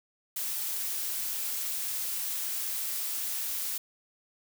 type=noise; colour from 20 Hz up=blue; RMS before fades=-33 dBFS; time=0.36-3.78 s; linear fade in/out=5 ms; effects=none